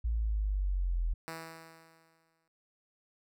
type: exponential sweep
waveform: sine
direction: down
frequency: 57.9 to 40.86 Hz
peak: -28 dBFS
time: 0.04-1.14 s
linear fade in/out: 10 ms
type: tone with exponential decay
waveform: 5% pulse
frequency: 163 Hz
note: E3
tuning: 19 cents flat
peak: -27 dBFS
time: 1.28-2.48 s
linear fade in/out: 0 ms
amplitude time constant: 260 ms
effects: none